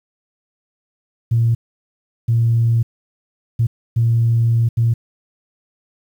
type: tone bursts at uneven times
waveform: sine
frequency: 115.8 Hz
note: A#2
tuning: 11 cents flat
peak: -11 dBFS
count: 5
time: 1.31-1.55 / 2.28-2.83 / 3.59-3.67 / 3.96-4.69 / 4.77-4.94 s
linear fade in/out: 10 ms
effects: tanh soft clip ceiling -7 dBFS + 8-bit